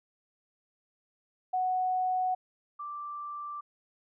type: tone pair in turn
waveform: sine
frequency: 740 / 1174.7 Hz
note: F#5 / D6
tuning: 0 / 0 cents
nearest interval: minor sixth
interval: 800 cents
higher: second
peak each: -26 / -36 dBFS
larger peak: first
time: 1.53-2.35 / 2.79-3.61 s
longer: neither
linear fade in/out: 10 ms
effects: none